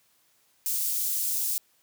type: high-pass noise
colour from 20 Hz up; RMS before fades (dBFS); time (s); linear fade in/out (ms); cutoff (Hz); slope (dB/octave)
white; -28; 0.66-1.58; 0; 7100; 12
effects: white hiss -66 dBFS RMS until 1.82 s + high-pass 60 Hz 12 dB/octave